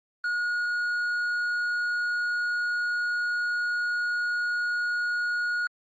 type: tone with tanh clipping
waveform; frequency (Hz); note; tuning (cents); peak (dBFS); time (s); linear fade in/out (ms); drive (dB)
sine; 1445; F#6; -41; -26; 0.24-5.67; 2; 5
effects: Opus 24 kbps